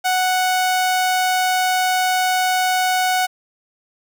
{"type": "tone", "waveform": "sawtooth", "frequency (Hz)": 740, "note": "F#5", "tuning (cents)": 0, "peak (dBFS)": -12, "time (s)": [0.04, 3.27], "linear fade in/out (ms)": 20, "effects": []}